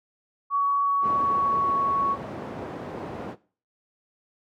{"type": "tone with pitch glide", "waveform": "sine", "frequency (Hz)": [1126, 1112.4], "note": ["C#6", "C#6"], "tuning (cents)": [27, 6], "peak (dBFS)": -20, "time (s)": [0.5, 2.17], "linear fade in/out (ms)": 50, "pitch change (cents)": -21, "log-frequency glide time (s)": [0.87, 1.84]}
{"type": "low-pass noise", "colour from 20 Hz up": "white", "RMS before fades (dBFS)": -35, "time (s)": [1.01, 3.36], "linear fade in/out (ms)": 50, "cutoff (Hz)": 610, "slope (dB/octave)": 12}
{"effects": ["noise-tail reverb RT60 0.4 s tail -19 dB re dry", "high-pass 100 Hz 12 dB/octave"]}